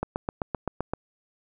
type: click train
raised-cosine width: 1 ms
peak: -13 dBFS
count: 8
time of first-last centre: 0.03-0.936 s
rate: 7.73 Hz
effects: none